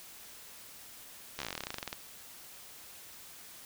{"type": "slowing click train", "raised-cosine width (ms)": 0.2, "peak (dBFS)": -19, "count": 20, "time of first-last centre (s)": [1.39, 1.929], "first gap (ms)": 13, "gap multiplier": 1.08, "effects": ["white hiss -51 dBFS RMS until 3.65 s"]}